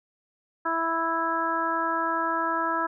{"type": "harmonic tone", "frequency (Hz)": 329.6, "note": "E4", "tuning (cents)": 0, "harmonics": [1, 2, 3, 4, 5], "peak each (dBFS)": [-33, -33, -28, -28, -32], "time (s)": [0.65, 2.87], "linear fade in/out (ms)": 10, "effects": []}